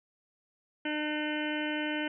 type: harmonic tone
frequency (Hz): 302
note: D4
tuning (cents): +48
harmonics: 1 / 2 / 3 / 5 / 6 / 7 / 8 / 9 / 10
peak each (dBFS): -33 / -39 / -42 / -38 / -42 / -42 / -44 / -45 / -41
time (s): 0.85-2.08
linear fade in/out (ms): 5
effects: none